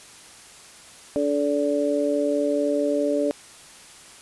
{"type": "harmonic tone", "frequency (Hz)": 144.7, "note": "D3", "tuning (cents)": -25, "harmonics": [2, 3, 4], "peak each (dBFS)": [-24, -26, -23], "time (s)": [1.16, 3.31], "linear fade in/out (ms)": 0, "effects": ["white hiss -46 dBFS RMS until 4.21 s", "resampled to 24000 Hz"]}